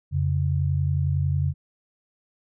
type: tone pair together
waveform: sine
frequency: 88.28 / 139.3 Hz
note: F2 / C#3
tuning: +19 / +9 cents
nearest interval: minor sixth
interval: 790 cents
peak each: -23 dBFS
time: 0.11-1.54 s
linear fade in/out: 50 ms
effects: none